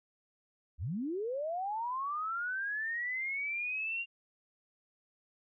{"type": "linear sweep", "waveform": "sine", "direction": "up", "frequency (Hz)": [56.1, 2794], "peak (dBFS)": -33, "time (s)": [0.78, 4.06], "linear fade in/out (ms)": 50, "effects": []}